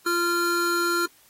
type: tone pair together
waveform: square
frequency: 345.7 / 1385 Hz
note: F4 / F6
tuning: -18 / -15 cents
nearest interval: 2 octaves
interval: 2403 cents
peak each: -26 / -24 dBFS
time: 0.06-1.06 s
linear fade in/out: 5 ms
effects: white hiss -57 dBFS RMS until 1.29 s + AAC 48 kbps